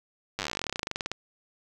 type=slowing click train; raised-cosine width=0.2 ms; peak=-13 dBFS; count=29; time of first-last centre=0.39-1.116 s; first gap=9 ms; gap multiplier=1.07; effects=none